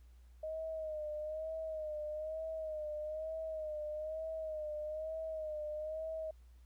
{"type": "tone with vibrato", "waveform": "sine", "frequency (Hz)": 622.3, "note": "D#5", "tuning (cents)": 0, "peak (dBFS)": -38, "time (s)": [0.43, 6.31], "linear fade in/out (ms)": 5, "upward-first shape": "sine", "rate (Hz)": 1.1, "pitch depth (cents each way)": 53, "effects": ["added 60 Hz sine -56 dBFS peak until 6.65 s", "pink hiss -75 dBFS RMS until 6.65 s"]}